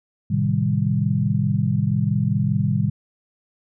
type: chord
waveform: sine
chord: A half-diminished seventh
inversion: none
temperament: equal with one note detuned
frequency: 110 / 130.81 / 155.56 / 197.48 Hz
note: A2 / C3 / Eb3 / G3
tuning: 0 / 0 / 0 / +13 cents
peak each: -23 dBFS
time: 0.3-2.9 s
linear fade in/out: 10 ms
effects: none